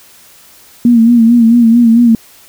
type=tone with vibrato; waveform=sine; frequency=233.1 Hz; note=A#3; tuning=in tune; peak=-3 dBFS; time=0.85-2.15 s; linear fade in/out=2 ms; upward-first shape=sine; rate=4.5 Hz; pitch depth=62 cents each way; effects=white hiss -41 dBFS RMS until 2.48 s